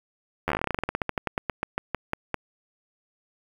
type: slowing click train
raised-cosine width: 0.5 ms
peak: -10 dBFS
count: 28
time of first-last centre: 0.48-2.343 s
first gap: 11 ms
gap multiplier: 1.12
effects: 7-bit